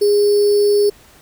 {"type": "tone with sample-and-hold", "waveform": "sine", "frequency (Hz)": 410.5, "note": "G#4", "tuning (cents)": -20, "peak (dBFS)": -10, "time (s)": [0.01, 0.9], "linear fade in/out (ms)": 10, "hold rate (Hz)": 4900, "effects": ["pink hiss -47 dBFS RMS until 1.21 s"]}